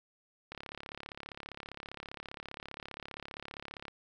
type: click train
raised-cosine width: 0.3 ms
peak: -26 dBFS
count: 119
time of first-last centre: 0.52-3.882 s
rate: 35.1 Hz
effects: none